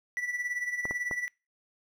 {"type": "tone with tremolo", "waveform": "triangle", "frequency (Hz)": 1962, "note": "B6", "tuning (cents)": -12, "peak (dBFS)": -26, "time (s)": [0.17, 1.28], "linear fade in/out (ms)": 0, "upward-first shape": "sine", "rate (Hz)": 18, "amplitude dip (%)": 65}
{"type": "clicks", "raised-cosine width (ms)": 1, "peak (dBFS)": -22, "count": 3, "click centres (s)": [0.854, 0.91, 1.112]}
{"effects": ["noise-tail reverb RT60 0.3 s tail -24 dB re dry"]}